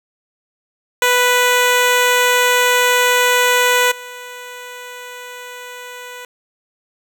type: tone with level steps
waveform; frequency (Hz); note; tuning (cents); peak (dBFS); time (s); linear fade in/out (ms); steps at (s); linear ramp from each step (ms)
10% pulse; 493.9; B4; 0; -3 / -22; 1.02-6.25; 2; 3.91; 10
effects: none